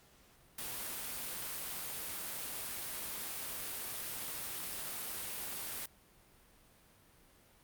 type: noise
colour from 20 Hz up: white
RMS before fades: -41 dBFS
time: 0.58-5.86 s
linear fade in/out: 5 ms
effects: pink hiss -64 dBFS RMS until 7.63 s + Opus 48 kbps